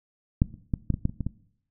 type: clicks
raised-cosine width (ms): 5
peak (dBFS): -6 / -30 / -12 / -11 / -15 / -11 / -24 / -17 / -16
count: 9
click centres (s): 0.419 / 0.541 / 0.738 / 0.903 / 0.941 / 1.054 / 1.095 / 1.207 / 1.266
effects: noise-tail reverb RT60 0.7 s tail -20 dB re dry